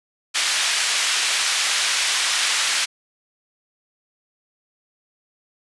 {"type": "band-pass noise", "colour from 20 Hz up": "pink", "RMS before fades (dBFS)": -21, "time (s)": [0.34, 2.86], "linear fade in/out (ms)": 20, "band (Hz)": [1900, 8100], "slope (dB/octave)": 12, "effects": ["resampled to 24000 Hz"]}